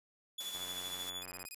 40% pulse tone with tremolo, 3440 Hz, A7, 40 cents flat, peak -37 dBFS, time 0.38-1.23 s, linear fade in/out 5 ms, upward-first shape sine, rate 13 Hz, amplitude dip 55%
white high-pass noise, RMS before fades -47 dBFS, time 0.4-1.1 s, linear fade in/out 5 ms, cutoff 130 Hz, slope 24 dB/octave
click train, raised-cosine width 0.5 ms, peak -34 dBFS, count 83, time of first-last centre 0.55-1.451 s, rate 91 Hz
5% pulse tone bursts, 2489 Hz, D#7, in tune, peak -34 dBFS, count 6, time 1.22-1.545 s, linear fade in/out 0 ms, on 35 ms, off 23 ms
effects resampled to 32000 Hz

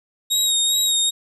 25% pulse tone with vibrato, 3764 Hz, A#7, 16 cents sharp, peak -12 dBFS, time 0.3-1.11 s, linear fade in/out 20 ms, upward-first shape sine, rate 2.5 Hz, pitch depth 32 cents each way, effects none

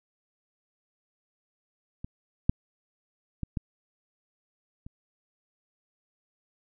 clicks, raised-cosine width 5 ms, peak -24 / -8 / -19 / -17 / -30 dBFS, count 5, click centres 2.045 / 2.495 / 3.433 / 3.572 / 4.865 s, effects none

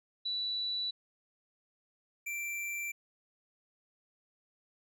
sine / square tone pair in turn, 3951 / 2349 Hz, B7 / D7, 0 / 0 cents, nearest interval major sixth, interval 900 cents, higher first, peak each -32 / -36 dBFS, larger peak first, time 0.25-0.91 / 2.26-2.92 s, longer neither, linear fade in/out 10 ms, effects none

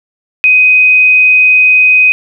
sine tone, 2508 Hz, D#7, 13 cents sharp, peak -3 dBFS, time 0.44-2.12 s, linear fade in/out 0 ms, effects none

